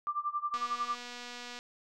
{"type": "tone with tremolo", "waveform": "sine", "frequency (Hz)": 1183, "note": "D6", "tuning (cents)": 12, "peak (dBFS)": -28, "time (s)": [0.07, 0.95], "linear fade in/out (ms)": 0, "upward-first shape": "sine", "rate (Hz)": 11, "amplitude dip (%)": 90}
{"type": "click train", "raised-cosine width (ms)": 0.2, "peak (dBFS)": -27, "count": 256, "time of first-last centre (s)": [0.54, 1.589], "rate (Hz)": 243}
{"effects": []}